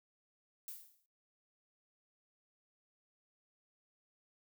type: noise with exponential decay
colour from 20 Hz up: violet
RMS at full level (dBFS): -43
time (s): 0.68-1.06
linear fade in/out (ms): 1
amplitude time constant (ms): 82
effects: noise-tail reverb RT60 0.4 s tail -25 dB re dry